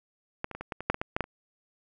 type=clicks; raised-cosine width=0.5 ms; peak=-15 / -24 / -23 / -22 / -18 / -21 / -8 / -19 / -15 / -12 / -11 / -29 dBFS; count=12; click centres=0.444 / 0.513 / 0.55 / 0.61 / 0.722 / 0.806 / 0.9 / 0.944 / 1.015 / 1.165 / 1.207 / 1.241 s; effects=none